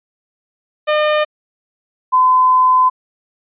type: tone pair in turn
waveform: sawtooth / sine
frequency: 606 / 1019.2 Hz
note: D#5 / C6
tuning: -46 / -46 cents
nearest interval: major sixth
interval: 900 cents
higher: second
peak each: -8 dBFS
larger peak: neither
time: 0.87-1.25 / 2.12-2.9 s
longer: second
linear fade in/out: 20 ms
effects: resampled to 8000 Hz